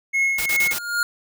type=tone with tremolo; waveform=triangle; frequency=2172 Hz; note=C#7; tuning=36 cents flat; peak=-14 dBFS; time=0.13-0.74 s; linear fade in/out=20 ms; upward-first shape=triangle; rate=2.6 Hz; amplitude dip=65%
type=noise bursts; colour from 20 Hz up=white; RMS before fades=-26 dBFS; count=4; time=0.38-0.787 s; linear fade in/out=5 ms; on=80 ms; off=29 ms
type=tone with exponential growth; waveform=square; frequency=1418 Hz; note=F6; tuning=26 cents sharp; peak=-17 dBFS; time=0.43-1.03 s; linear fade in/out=1 ms; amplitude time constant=130 ms
effects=none